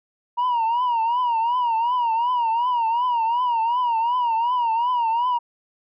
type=tone with vibrato; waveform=sine; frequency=947 Hz; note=A#5; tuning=27 cents sharp; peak=-16 dBFS; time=0.37-5.39 s; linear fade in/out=20 ms; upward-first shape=triangle; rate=2.7 Hz; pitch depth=120 cents each way; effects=tanh soft clip ceiling -17 dBFS